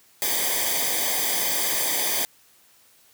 white noise with comb filter, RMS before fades -24 dBFS, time 0.22-2.25 s, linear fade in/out 0 ms, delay 0.73 ms, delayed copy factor -0.85, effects white hiss -57 dBFS RMS until 3.13 s + high-pass 60 Hz 12 dB/octave

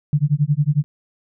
sine tone with tremolo, 146.83 Hz, D3, in tune, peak -11 dBFS, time 0.13-0.84 s, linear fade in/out 0 ms, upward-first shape sine, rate 11 Hz, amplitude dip 100%, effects none

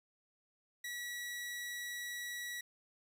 sawtooth tone, 1935 Hz, B6, 36 cents flat, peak -37 dBFS, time 0.84-2.61 s, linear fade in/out 5 ms, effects 13-bit

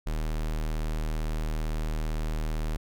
square tone, 38.89 Hz, D#1, in tune, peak -28 dBFS, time 0.06-2.77 s, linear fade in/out 10 ms, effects none

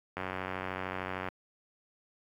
click train, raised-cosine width 0.5 ms, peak -20 dBFS, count 105, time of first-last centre 0.17-1.286 s, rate 93.2 Hz, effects high-pass 60 Hz 12 dB/octave + 10-bit

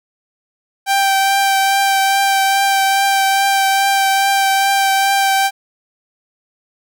sawtooth tone with vibrato, 783 Hz, G5, 2 cents flat, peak -8 dBFS, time 0.86-5.51 s, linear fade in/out 50 ms, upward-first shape triangle, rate 2.4 Hz, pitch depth 16 cents each way, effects none

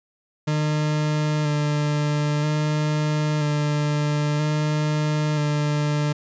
40% pulse tone with vibrato, 150 Hz, D3, 37 cents sharp, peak -19 dBFS, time 0.47-6.13 s, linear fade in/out 10 ms, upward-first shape square, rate 0.51 Hz, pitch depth 18 cents each way, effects resampled to 16000 Hz

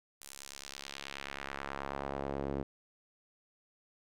sawtooth tone with band-pass filter sweep, 69.3 Hz, C#2, in tune, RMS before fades -41 dBFS, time 0.21-2.63 s, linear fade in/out 5 ms, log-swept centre 10000 to 360 Hz, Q 1.1, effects none

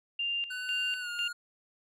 sine tone with tremolo, 2794 Hz, F7, in tune, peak -29 dBFS, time 0.19-1.28 s, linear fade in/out 5 ms, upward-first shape square, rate 2 Hz, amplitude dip 70%
square tone with pitch glide, 1499 to 1428.8 Hz, F#6 to F6, +22 to +39 cents, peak -37 dBFS, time 0.5-1.33 s, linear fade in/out 10 ms, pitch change -83 cents, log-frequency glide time 0.99-1.09 s
effects low-pass 10000 Hz 12 dB/octave

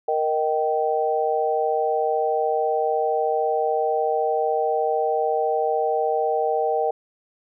sine chord, Eb major, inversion second, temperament equal with one note detuned, 466.2 / 622.3 / 775.9 Hz, Bb4 / Eb5 / G5, 0 / 0 / -18 cents, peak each -23 / -25 / -23 dBFS, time 0.08-6.91 s, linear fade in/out 5 ms, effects none

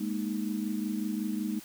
sine chord, Ab suspended second, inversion none, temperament equal, 207.7 / 233.1 / 311.1 Hz, Ab3 / Bb3 / Eb4, 0 / 0 / 0 cents, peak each -32 / -35 / -35 dBFS, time 0-1.6 s, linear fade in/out 10 ms, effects white hiss -50 dBFS RMS until 1.64 s

